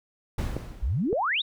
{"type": "noise with exponential decay", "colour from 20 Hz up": "brown", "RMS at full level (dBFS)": -26, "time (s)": [0.38, 1.26], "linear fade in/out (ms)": 5, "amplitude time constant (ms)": 190}
{"type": "clicks", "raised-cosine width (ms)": 2, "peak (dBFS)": -17, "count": 2, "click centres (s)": [0.566, 1.129]}
{"type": "exponential sweep", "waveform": "sine", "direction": "up", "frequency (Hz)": [45.86, 3946], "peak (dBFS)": -23, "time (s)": [0.82, 1.42], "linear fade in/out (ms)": 10}
{"effects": []}